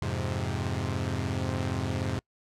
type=chord; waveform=sawtooth; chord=F minor; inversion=none; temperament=equal with one note detuned; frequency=87.31 / 104.31 / 130.81 Hz; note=F2 / Ab2 / C3; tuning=0 / +8 / 0 cents; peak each=-29 / -29 / -29 dBFS; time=0.02-2.19 s; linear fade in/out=0 ms; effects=noise-tail reverb RT60 0.1 s tail -26 dB re dry + low-pass 8000 Hz 12 dB/octave